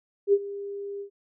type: tone with ADSR envelope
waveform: sine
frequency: 401.5 Hz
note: G4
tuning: 41 cents sharp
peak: -14 dBFS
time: 0.27-1.1 s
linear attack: 60 ms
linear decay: 51 ms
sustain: -18 dB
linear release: 93 ms
effects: none